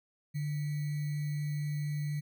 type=tone with sample-and-hold; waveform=sine; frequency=147.9 Hz; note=D3; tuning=13 cents sharp; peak=-31 dBFS; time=0.34-2.21 s; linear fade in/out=20 ms; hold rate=2100 Hz; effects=none